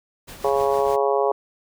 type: noise with tremolo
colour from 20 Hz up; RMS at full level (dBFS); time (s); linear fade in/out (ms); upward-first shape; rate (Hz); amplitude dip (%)
pink; -38; 0.27-0.97; 20; sine; 6.6; 45
type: harmonic tone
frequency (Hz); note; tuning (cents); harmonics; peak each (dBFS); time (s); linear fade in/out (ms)
138.59; C#3; 0; 3 / 4 / 5 / 6 / 7 / 8; -21 / -23 / -25 / -27 / -28 / -29; 0.44-1.32; 5
effects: none